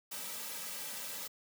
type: noise with comb filter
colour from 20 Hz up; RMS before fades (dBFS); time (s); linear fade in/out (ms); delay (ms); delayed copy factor
white; -42; 0.11-1.28; 10; 2.8; -0.9
effects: high-pass 200 Hz 12 dB/octave